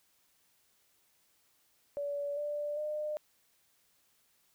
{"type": "tone with pitch steps", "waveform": "sine", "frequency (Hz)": [573, 588.4, 604.3], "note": ["D5", "D5", "D5"], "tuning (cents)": [-43, 3, 49], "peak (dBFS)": -33, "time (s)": [1.97, 3.17], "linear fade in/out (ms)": 0, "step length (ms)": 400, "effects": ["white hiss -71 dBFS RMS until 4.54 s"]}